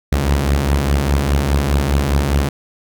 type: beating tone pair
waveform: sawtooth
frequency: 66.3 / 71.2 Hz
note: C2 / C#2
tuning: +23 / +47 cents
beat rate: 4.9 Hz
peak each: -15 / -11 dBFS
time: 0.12-2.49 s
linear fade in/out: 5 ms
effects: none